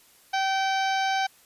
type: harmonic tone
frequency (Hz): 772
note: G5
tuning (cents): -27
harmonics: 1 / 2 / 3 / 4 / 5 / 6 / 7 / 8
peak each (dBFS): -24 / -30 / -34 / -36 / -38 / -40 / -41 / -42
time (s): 0.33-1.27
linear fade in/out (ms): 10
effects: white hiss -57 dBFS RMS until 1.45 s + resampled to 32000 Hz